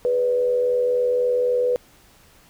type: tone with frequency modulation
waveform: sine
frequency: 493.9 Hz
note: B4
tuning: in tune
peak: -17 dBFS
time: 0.05-1.76 s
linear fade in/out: 0 ms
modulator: 83.8 Hz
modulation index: 0.38
effects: pink hiss -53 dBFS RMS until 2.49 s